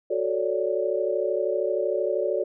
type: chord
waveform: sine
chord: D major seventh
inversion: first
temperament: equal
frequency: 370 / 440 / 554.4 / 587.3 Hz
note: F#4 / A4 / C#5 / D5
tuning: 0 / 0 / 0 / 0 cents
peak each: -28 dBFS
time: 0.1-2.44 s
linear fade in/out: 10 ms
effects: none